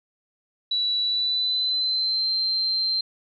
sine tone with pitch glide, 3936 to 4136 Hz, B7 to C8, -7 to -21 cents, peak -21 dBFS, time 0.71-3.01 s, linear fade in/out 5 ms, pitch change +86 cents, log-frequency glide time 1.04-2.3 s, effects none

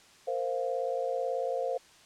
sine chord, Bb suspended second, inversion none, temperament just, 466.2 / 524.4 / 699.2 Hz, Bb4 / C5 / F5, 0 / +4 / +2 cents, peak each -35 / -31 / -35 dBFS, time 0.27-1.78 s, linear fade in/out 10 ms, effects white hiss -57 dBFS RMS until 2.05 s + low-pass 7000 Hz 12 dB/octave

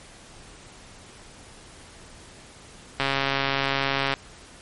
click train, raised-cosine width 0.3 ms, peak -7 dBFS, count 157, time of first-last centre 3-4.139 s, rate 137 Hz, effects pink hiss -47 dBFS RMS until 4.61 s + MP3 48 kbps

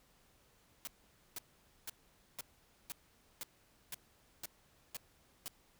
white noise bursts, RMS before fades -43 dBFS, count 10, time 0.85-5.48 s, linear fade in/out 0 ms, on 22 ms, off 490 ms, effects pink hiss -69 dBFS RMS until 5.79 s

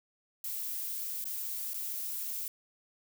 violet noise with dropouts, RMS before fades -37 dBFS, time 0.44-2.48 s, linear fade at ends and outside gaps 2 ms, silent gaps 1.243-1.253 / 1.736-1.742 s, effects none

